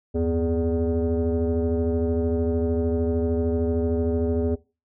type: tone with frequency modulation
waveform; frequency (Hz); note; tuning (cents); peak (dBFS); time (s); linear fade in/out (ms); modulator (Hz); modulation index
sine; 246.9; B3; 0; -19; 0.14-4.56; 20; 169; 1.5
effects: noise-tail reverb RT60 0.3 s tail -21 dB re dry + tanh soft clip ceiling -16 dBFS